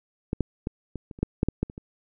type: clicks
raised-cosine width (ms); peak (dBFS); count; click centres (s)
3; -13 / -10 / -15 / -20 / -26 / -30 / -9 / -8 / -11 / -11 / -26 / -25; 12; 0.331 / 0.407 / 0.671 / 0.957 / 1.112 / 1.189 / 1.23 / 1.431 / 1.486 / 1.63 / 1.699 / 1.779
effects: none